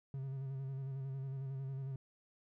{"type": "tone with vibrato", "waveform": "triangle", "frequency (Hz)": 134.7, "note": "C#3", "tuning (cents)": -49, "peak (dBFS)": -37, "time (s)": [0.14, 1.96], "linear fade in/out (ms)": 2, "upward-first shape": "square", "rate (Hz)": 11, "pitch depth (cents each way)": 30, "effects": []}